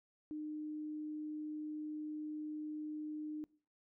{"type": "tone", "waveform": "sine", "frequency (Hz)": 304.5, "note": "D#4", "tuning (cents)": -37, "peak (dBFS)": -40, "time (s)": [0.31, 3.44], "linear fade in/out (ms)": 0, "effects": ["noise-tail reverb RT60 0.5 s tail -23 dB re dry"]}